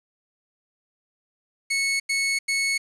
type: tone bursts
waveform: sawtooth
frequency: 2203 Hz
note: C#7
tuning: 11 cents flat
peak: -18 dBFS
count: 3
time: 1.7-2.78 s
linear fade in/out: 10 ms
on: 300 ms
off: 90 ms
effects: resampled to 24000 Hz + 8-bit